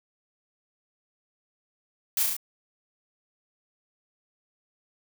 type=noise with echo; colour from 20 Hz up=blue; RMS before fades=-25 dBFS; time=2.17-2.23 s; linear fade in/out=2 ms; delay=34 ms; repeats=4; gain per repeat=-2 dB; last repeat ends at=2.366 s; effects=none